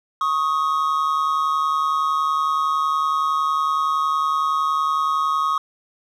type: tone pair together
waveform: triangle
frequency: 1102 / 1252.8 Hz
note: C#6 / D#6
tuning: -11 / +11 cents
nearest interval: major second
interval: 222 cents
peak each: -19 dBFS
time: 0.21-5.58 s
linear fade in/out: 2 ms
effects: none